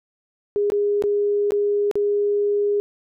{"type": "tone with dropouts", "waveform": "sine", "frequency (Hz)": 410, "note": "G#4", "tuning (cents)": -22, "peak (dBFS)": -17, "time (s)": [0.56, 2.8], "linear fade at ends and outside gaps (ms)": 0, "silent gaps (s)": [[0.701, 0.72], [1.023, 1.038], [1.507, 1.52], [1.913, 1.955]], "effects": []}